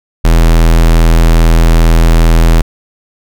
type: tone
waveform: square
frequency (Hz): 41.2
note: E1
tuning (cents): 0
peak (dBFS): -4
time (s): 0.24-2.62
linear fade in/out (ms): 10
effects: none